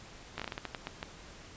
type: slowing click train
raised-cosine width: 0.3 ms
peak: -20 dBFS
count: 11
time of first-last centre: 0.38-1.029 s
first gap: 16 ms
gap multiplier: 1.29
effects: pink hiss -51 dBFS RMS until 1.56 s + resampled to 16000 Hz